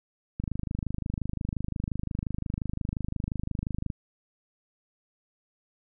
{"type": "click train", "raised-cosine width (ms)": 5, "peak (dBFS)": -18, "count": 91, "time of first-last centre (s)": [0.4, 3.902], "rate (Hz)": 25.7, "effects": []}